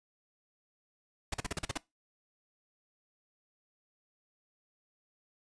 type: noise bursts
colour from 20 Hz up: pink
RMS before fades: -34 dBFS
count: 8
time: 1.32-1.776 s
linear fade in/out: 5 ms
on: 22 ms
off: 40 ms
effects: noise-tail reverb RT60 0.2 s tail -21 dB re dry + resampled to 22050 Hz